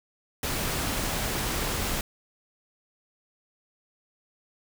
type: noise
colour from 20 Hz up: pink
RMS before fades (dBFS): -29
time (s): 0.43-2.01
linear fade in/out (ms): 2
effects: none